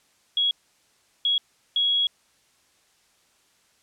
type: tone bursts at uneven times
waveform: sine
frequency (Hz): 3326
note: G#7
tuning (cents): +2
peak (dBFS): -19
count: 3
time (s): 0.37-0.51 / 1.25-1.38 / 1.76-2.07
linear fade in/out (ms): 2
effects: white hiss -63 dBFS RMS until 3.82 s + low-pass 9000 Hz 12 dB/octave